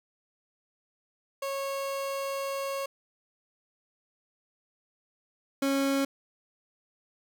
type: tone pair in turn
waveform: 30% pulse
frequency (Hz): 549 / 274.5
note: C#5 / C#4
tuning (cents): -17 / -17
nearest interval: octave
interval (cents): 1200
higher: first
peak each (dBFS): -28 / -22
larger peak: second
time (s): 1.42-2.86 / 5.62-6.05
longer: first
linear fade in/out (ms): 5
effects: none